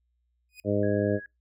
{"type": "tone with exponential growth", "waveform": "sawtooth", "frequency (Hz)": 2486, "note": "D#7", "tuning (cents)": -2, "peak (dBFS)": -37, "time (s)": [0.49, 0.6], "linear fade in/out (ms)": 1, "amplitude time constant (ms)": 23}
{"type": "harmonic tone", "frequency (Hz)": 102.5, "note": "G#2", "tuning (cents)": -22, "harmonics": [1, 2, 3, 4, 5, 6], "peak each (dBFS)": [-30, -30, -30, -30, -30, -30], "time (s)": [0.64, 1.2], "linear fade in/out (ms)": 50}
{"type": "tone", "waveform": "sine", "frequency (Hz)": 1661.2, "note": "G#6", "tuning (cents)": 0, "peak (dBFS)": -40, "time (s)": [0.83, 1.26], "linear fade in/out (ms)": 2}
{"effects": ["noise-tail reverb RT60 0.2 s tail -26 dB re dry", "added 60 Hz sine -70 dBFS peak until 1.4 s"]}